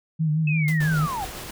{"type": "tone with vibrato", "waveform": "sine", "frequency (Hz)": 155.56, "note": "D#3", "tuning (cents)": 0, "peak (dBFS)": -19, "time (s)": [0.19, 1.07], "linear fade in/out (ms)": 20, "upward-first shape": "sine", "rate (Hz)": 5.9, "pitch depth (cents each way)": 54}
{"type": "linear sweep", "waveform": "sine", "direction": "down", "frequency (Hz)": [2619, 730], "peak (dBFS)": -26, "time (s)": [0.47, 1.25], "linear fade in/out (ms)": 5}
{"type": "noise with exponential decay", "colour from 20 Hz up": "white", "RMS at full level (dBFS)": -32, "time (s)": [0.68, 0.84], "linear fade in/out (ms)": 2, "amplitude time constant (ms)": 34}
{"type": "noise with tremolo", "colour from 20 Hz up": "pink", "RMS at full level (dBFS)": -34, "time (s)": [0.8, 1.51], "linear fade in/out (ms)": 5, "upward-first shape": "triangle", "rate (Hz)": 7.2, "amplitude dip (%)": 30}
{"effects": []}